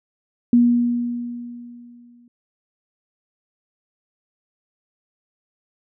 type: tone with exponential decay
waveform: sine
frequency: 240 Hz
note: B3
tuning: 49 cents flat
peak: -9 dBFS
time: 0.53-2.28 s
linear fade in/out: 2 ms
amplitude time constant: 380 ms
effects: none